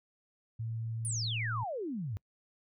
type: tone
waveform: sine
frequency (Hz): 113.3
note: A#2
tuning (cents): -49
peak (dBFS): -34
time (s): 0.59-1.64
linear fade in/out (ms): 10
type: exponential sweep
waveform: sine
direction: down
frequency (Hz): 10000 to 91.9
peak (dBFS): -34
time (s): 1.05-2.17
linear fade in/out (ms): 0
effects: noise-tail reverb RT60 0.1 s tail -26 dB re dry